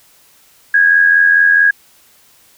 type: tone with amplitude modulation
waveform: sine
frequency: 1645 Hz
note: G#6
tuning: 17 cents flat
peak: -4 dBFS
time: 0.74-1.71 s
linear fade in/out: 5 ms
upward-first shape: sine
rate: 84.6 Hz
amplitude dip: 55%
effects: white hiss -49 dBFS RMS until 2.57 s